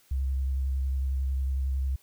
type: tone with vibrato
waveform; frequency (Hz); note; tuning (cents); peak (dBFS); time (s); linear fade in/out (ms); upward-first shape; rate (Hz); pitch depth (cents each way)
sine; 66.7; C2; +34; -25; 0.11-1.96; 5; sine; 11; 26
effects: white hiss -62 dBFS RMS until 2.02 s